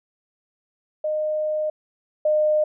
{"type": "tone pair in turn", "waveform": "sine", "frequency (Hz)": [614, 610.1], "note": ["D#5", "D#5"], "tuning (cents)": [-23, -34], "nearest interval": "unison", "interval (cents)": 11, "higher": "first", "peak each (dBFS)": [-21, -16], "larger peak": "second", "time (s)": [[1.04, 1.7], [2.25, 2.64]], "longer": "first", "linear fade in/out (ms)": 5, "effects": []}